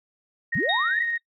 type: tone with tremolo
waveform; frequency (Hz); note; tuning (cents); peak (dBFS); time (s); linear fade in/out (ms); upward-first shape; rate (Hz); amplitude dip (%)
sine; 1864.7; A#6; 0; -23; 0.52-1.18; 10; square; 18; 25
type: linear sweep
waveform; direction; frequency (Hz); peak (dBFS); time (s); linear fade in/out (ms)
sine; up; 103.83 to 2000; -24; 0.55-1.03; 5
type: tone with exponential decay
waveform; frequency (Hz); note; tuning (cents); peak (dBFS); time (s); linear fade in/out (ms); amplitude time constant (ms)
sine; 3729; A#7; 0; -22; 0.69-1.2; 5; 110
effects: noise-tail reverb RT60 0.1 s tail -23 dB re dry